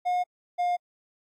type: tone pair in turn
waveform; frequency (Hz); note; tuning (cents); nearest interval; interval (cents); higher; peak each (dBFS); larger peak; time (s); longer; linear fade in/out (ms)
triangle; 719 / 709.5; F#5 / F5; -50 / +27; unison; 23; first; -21; neither; 0.05-0.24 / 0.58-0.77; neither; 20
effects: AAC 64 kbps